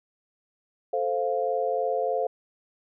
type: chord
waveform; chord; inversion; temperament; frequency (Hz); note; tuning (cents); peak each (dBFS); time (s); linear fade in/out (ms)
sine; F major; first; equal; 440 / 523.3 / 698.5; A4 / C5 / F5; 0 / 0 / 0; -29 / -27 / -28; 0.93-2.27; 5
effects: none